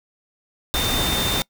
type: tone in noise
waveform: sine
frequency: 3610 Hz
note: A7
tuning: 44 cents sharp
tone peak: -24 dBFS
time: 0.74-1.42 s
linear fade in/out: 0 ms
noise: pink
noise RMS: -23 dBFS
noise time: 0.74-1.42 s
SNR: -4 dB
effects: noise-tail reverb RT60 0.1 s tail -24 dB re dry